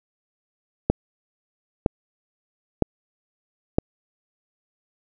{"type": "click train", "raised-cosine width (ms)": 2, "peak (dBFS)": -3, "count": 4, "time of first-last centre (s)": [0.9, 3.785], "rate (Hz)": 1.04, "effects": []}